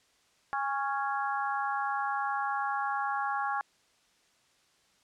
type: harmonic tone with a mistuned harmonic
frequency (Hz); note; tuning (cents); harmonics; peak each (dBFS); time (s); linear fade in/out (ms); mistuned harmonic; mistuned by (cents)
277.2; C#4; 0; 3 / 4 / 5 / 6; -32 / -34 / -36 / -38; 0.53-3.61; 0; 3; -23
effects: white hiss -67 dBFS RMS until 5.03 s + low-pass 7000 Hz 12 dB/octave